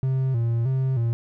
triangle tone with vibrato, 123.9 Hz, B2, 6 cents sharp, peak -18 dBFS, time 0.03-1.13 s, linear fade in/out 0 ms, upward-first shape square, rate 1.6 Hz, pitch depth 110 cents each way, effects none

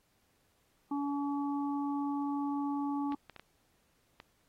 harmonic tone, 284.2 Hz, C#4, 43 cents sharp, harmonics 1 / 3 / 4, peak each -32 / -39 / -44 dBFS, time 0.91-3.15 s, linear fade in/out 5 ms
clicks, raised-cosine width 0.3 ms, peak -31 dBFS, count 5, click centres 3.122 / 3.297 / 3.363 / 3.396 / 4.201 s
effects pink hiss -73 dBFS RMS until 4.48 s + AAC 48 kbps

